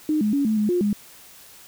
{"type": "tone with pitch steps", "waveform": "sine", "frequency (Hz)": [306.4, 211.2, 281.9, 217.6, 210.5, 355.5, 206], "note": ["D#4", "G#3", "C#4", "A3", "G#3", "F4", "G#3"], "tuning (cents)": [-27, 29, 29, -19, 24, 31, -14], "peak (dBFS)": -18, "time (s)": [0.09, 0.93], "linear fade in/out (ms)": 2, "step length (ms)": 120, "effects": ["white hiss -47 dBFS RMS until 1.67 s"]}